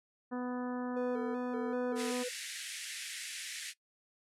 harmonic tone, 248.4 Hz, B3, 10 cents sharp, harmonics 1 / 2 / 3 / 4 / 5 / 6 / 7, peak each -36 / -42 / -46 / -48 / -50 / -52 / -53 dBFS, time 0.31-2.24 s, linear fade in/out 20 ms
triangle tone with vibrato, 474.3 Hz, A#4, 30 cents sharp, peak -34 dBFS, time 0.96-2.29 s, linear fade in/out 10 ms, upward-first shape square, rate 2.6 Hz, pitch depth 80 cents each way
pink band-pass noise, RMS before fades -43 dBFS, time 1.95-3.74 s, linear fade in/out 50 ms, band 1700 to 11000 Hz, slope 48 dB/octave
effects noise-tail reverb RT60 0.1 s tail -19 dB re dry

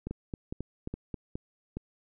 two click trains, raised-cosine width 3 ms, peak -22 / -22 dBFS, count 5 / 5, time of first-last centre 0.11-1.77 / 0.07-1.142 s, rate 2.41 / 3.73 Hz, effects none

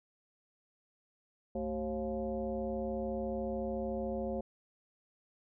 sine tone with frequency modulation, 380.6 Hz, F#4, 49 cents sharp, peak -33 dBFS, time 1.55-4.41 s, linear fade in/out 5 ms, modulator 159 Hz, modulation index 1.7, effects none

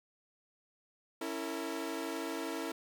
sawtooth chord, A# diminished, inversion first, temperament equal with one note detuned, 277.2 / 329.6 / 456 Hz, C#4 / E4 / A#4, 0 / 0 / -38 cents, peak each -38 / -35 / -38 dBFS, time 1.21-2.72 s, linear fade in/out 5 ms, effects none

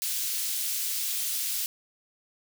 white high-pass noise, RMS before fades -30 dBFS, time 0.02-1.66 s, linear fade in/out 0 ms, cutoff 3200 Hz, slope 12 dB/octave, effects none

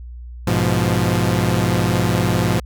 sawtooth chord, F diminished, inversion first, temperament equal, 103.83 / 123.47 / 174.61 Hz, Ab2 / Cb3 / F3, 0 / 0 / 0 cents, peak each -16 dBFS, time 0.47-2.6 s, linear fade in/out 5 ms, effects added 60 Hz sine -31 dBFS peak until 2.65 s

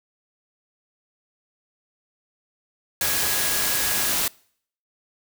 sine tone in noise, 1661.2 Hz, G#6, in tune, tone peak -33 dBFS, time 3.01-4.12 s, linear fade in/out 2 ms, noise white, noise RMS -23 dBFS, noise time 3.01-4.28 s, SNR -13 dB, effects noise-tail reverb RT60 0.6 s tail -25 dB re dry

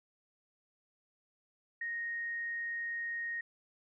sine tone, 1864.7 Hz, A#6, in tune, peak -35 dBFS, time 1.81-3.41 s, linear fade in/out 5 ms, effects none

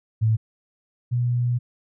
sine tone pair in turn, 110.7 / 121.77 Hz, A2 / B2, +11 / -24 cents, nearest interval major second, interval 165 cents, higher second, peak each -16 / -19 dBFS, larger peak first, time 0.21-0.37 / 1.11-1.59 s, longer second, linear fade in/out 20 ms, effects none

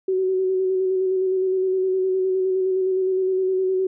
sine tone with vibrato, 375.8 Hz, F#4, 27 cents sharp, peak -18 dBFS, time 0.08-3.87 s, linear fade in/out 5 ms, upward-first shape square, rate 9.7 Hz, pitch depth 19 cents each way, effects none

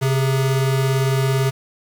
square tone pair together, 132.5 / 415.3 Hz, C3 / G#4, +22 / 0 cents, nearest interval octave + minor sixth, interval 1978 cents, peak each -17 / -26 dBFS, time 0.01-1.51 s, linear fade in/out 20 ms, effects 7-bit

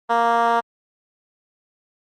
10% pulse tone with band-pass filter, 233.1 Hz, A#3, in tune, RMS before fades -18 dBFS, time 0.09-0.61 s, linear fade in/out 20 ms, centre 880 Hz, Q 1.5, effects Opus 32 kbps

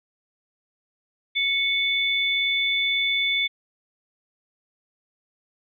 sine tone pair together, 2216 / 3501 Hz, C#7 / A7, -1 / -9 cents, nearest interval minor sixth, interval 792 cents, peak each -23 dBFS, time 1.35-3.48 s, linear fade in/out 20 ms, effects none

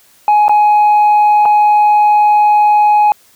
sine tone with dropouts, 838 Hz, G#5, 15 cents sharp, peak -3 dBFS, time 0.28-3.12 s, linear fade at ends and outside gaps 1 ms, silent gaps 0.482-0.494 / 1.454-1.457 s, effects tanh soft clip ceiling -5 dBFS + white hiss -48 dBFS RMS until 3.35 s

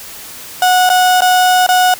35% pulse tone with dropouts, 733 Hz, F#5, 16 cents flat, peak -6 dBFS, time 0.62-1.94 s, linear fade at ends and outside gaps 2 ms, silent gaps 0.892-0.9 / 1.207-1.219 / 1.665-1.689 s, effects white hiss -31 dBFS RMS until 1.99 s

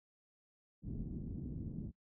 white low-pass noise, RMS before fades -43 dBFS, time 0.82-1.92 s, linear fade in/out 50 ms, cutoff 240 Hz, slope 24 dB/octave, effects noise-tail reverb RT60 0.1 s tail -23 dB re dry

